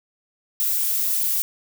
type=noise; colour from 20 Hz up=violet; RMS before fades=-22 dBFS; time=0.6-1.42 s; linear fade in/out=0 ms; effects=none